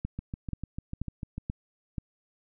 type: two click trains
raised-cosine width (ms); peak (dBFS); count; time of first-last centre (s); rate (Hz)
5; -19 / -22; 5 / 9; 0.05-1.982 / 0.19-1.38; 2.07 / 6.72
effects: none